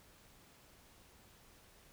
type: silence
effects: pink hiss -63 dBFS RMS until 1.92 s